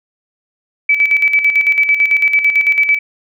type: tone with tremolo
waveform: sine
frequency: 2300 Hz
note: D7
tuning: 37 cents flat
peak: -7 dBFS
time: 0.89-2.99 s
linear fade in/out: 5 ms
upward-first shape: square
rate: 9 Hz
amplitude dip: 60%
effects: none